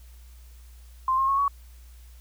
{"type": "tone with pitch steps", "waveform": "sine", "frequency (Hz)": [1046.5, 1071.6, 1097.3, 1123.6], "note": ["C6", "C6", "C#6", "C#6"], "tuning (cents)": [0, 41, -18, 23], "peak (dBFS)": -20, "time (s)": [1.08, 1.48], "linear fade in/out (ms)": 2, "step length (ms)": 100, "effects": ["added 60 Hz sine -45 dBFS peak until 2.2 s", "white hiss -59 dBFS RMS until 2.2 s"]}